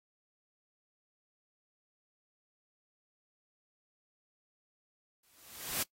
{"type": "noise with exponential growth", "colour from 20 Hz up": "white", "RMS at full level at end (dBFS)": -31, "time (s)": [5.23, 5.83], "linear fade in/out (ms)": 5, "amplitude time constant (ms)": 130, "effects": ["noise-tail reverb RT60 0.1 s tail -22 dB re dry", "AAC 48 kbps"]}